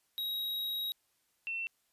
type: tone pair in turn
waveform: square / sine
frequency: 3816 / 2698 Hz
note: A#7 / E7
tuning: +40 / +40 cents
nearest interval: tritone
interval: 600 cents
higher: first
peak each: -34 / -34 dBFS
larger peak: neither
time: 0.18-0.92 / 1.47-1.67 s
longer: first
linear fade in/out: 0 ms
effects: white hiss -75 dBFS RMS until 1.92 s + resampled to 32000 Hz